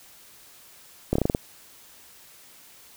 slowing click train, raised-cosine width 2 ms, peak -8 dBFS, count 7, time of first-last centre 1.13-1.349 s, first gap 25 ms, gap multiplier 1.15, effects white hiss -51 dBFS RMS until 2.96 s

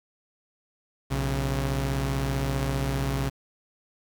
sawtooth tone pair together, 60.5 / 136.37 Hz, B1 / C#3, -35 / -28 cents, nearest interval octave + major second, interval 1407 cents, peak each -25 / -23 dBFS, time 1.1-3.3 s, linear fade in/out 20 ms, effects 9-bit

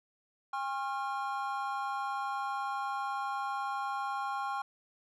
triangle tone cluster, 808 / 1080 / 1386 Hz, G#5 / C#6 / F6, -48 / -45 / -14 cents, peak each -34 / -35 / -38 dBFS, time 0.53-4.62 s, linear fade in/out 5 ms, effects none

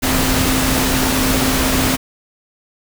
sine tone in noise, 260.6 Hz, C4, 7 cents flat, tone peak -19 dBFS, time 0.02-1.97 s, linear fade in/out 20 ms, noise pink, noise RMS -17 dBFS, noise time 0.02-1.97 s, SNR -5 dB, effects none

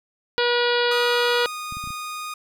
harmonic tone, 482.1 Hz, B4, 42 cents flat, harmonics 1 / 2 / 3 / 4 / 5 / 6 / 7 / 8 / 9 / 10, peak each -21 / -27 / -25 / -31 / -32 / -30 / -30 / -32 / -32 / -35 dBFS, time 0.38-1.46 s, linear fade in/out 0 ms
sawtooth tone with pitch glide, 1244.5 to 1233.1 Hz, D#6 to D#6, 0 to -16 cents, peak -26 dBFS, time 0.91-2.34 s, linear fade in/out 5 ms, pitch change -16 cents, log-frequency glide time 1.31-1.58 s
clicks, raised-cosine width 5 ms, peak -26 dBFS, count 5, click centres 1.724 / 1.77 / 1.84 / 1.874 / 1.905 s
effects none

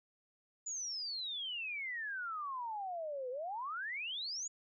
sine exponential two-way sweep, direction down then up, 7040 to 488.1 to 7040 Hz, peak -38 dBFS, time 0.66-4.48 s, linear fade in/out 10 ms, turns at 3.3 s, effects none

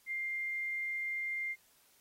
sine tone, 2100 Hz, C7, 6 cents sharp, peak -34 dBFS, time 0.06-1.56 s, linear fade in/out 50 ms, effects white hiss -67 dBFS RMS until 2 s + AAC 48 kbps

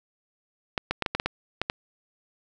clicks, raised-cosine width 0.3 ms, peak -9 dBFS, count 9, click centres 0.778 / 0.91 / 1.023 / 1.062 / 1.15 / 1.199 / 1.26 / 1.616 / 1.699 s, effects none

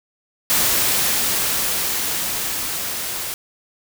white noise with level ramp, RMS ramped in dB -17 to -27 dBFS, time 0.5-3.34 s, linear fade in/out 0 ms, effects none

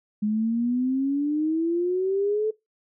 sine exponential sweep, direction up, 208 to 439.4 Hz, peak -21 dBFS, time 0.22-2.51 s, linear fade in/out 10 ms, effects noise-tail reverb RT60 0.2 s tail -22 dB re dry

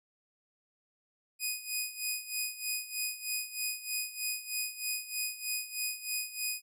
10% pulse tone with tremolo, 2489 Hz, D#7, in tune, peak -22 dBFS, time 1.39-6.62 s, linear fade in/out 50 ms, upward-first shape sine, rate 3.2 Hz, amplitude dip 80%, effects none

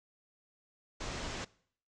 pink low-pass noise, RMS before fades -40 dBFS, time 1-1.45 s, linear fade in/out 10 ms, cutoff 7300 Hz, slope 48 dB/octave, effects noise-tail reverb RT60 0.6 s tail -22 dB re dry

